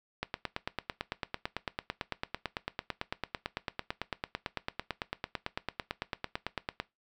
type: click train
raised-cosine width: 0.3 ms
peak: -16 dBFS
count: 60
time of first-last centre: 0.23-6.8 s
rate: 8.98 Hz
effects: noise-tail reverb RT60 0.2 s tail -19 dB re dry